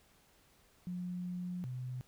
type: tone pair in turn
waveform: sine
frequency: 179 / 126.57 Hz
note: F3 / B2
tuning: +43 / +43 cents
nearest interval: tritone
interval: 600 cents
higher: first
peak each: -37 / -38 dBFS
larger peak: first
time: 0.87-1.64 / 1.64-2.01 s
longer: first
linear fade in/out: 0 ms
effects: pink hiss -67 dBFS RMS until 2.07 s